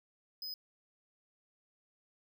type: tone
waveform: square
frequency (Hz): 5030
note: D#8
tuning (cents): +18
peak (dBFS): -40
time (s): 0.42-0.54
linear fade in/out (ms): 2
effects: none